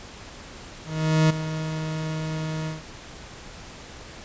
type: tone with ADSR envelope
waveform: 40% pulse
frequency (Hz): 157.3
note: D#3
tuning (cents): +19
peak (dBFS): -14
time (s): 0.84-2.83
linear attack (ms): 460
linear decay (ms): 9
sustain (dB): -12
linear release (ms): 160
effects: pink hiss -42 dBFS RMS until 4.24 s + resampled to 16000 Hz